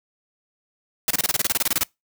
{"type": "noise bursts", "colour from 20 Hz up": "white", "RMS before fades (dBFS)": -20, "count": 15, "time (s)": [1.08, 1.834], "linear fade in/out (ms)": 2, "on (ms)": 26, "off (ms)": 26, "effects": ["noise-tail reverb RT60 0.2 s tail -25 dB re dry"]}